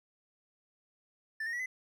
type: tone with pitch steps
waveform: triangle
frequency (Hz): 1767 / 1849.5 / 1935.9 / 2026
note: A6 / A#6 / B6 / B6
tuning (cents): +7 / -14 / -35 / +44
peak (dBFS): -32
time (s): 1.4-1.66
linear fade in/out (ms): 5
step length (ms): 65
effects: none